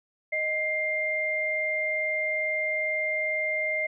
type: tone pair together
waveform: sine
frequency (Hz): 622.3 / 2100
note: D#5 / C7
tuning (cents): 0 / +6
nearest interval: octave + major sixth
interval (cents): 2106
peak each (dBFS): -31 / -26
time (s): 0.32-3.87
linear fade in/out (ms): 10
effects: none